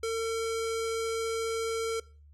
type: tone with low-pass filter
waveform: square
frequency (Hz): 452.4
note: A4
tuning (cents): +48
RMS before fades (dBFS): -31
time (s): 0.03-2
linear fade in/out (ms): 5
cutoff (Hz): 8800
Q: 1.3
effects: noise-tail reverb RT60 0.4 s tail -21 dB re dry + added 73 Hz sine -52 dBFS peak until 2.33 s